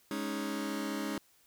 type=chord; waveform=sawtooth; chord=Ab suspended fourth; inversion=none; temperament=just; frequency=207.7 / 276.9 / 311.5 Hz; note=Ab3 / Db4 / Eb4; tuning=0 / -2 / +2 cents; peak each=-34 dBFS; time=0.11-1.18 s; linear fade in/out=2 ms; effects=white hiss -66 dBFS RMS until 1.46 s